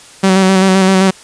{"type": "tone with vibrato", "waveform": "sawtooth", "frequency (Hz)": 190, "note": "F#3", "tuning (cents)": 46, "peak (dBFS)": -3, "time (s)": [0.23, 1.11], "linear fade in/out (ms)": 10, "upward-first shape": "square", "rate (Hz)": 7.7, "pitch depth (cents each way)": 24, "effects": ["white hiss -38 dBFS RMS until 1.23 s", "resampled to 22050 Hz"]}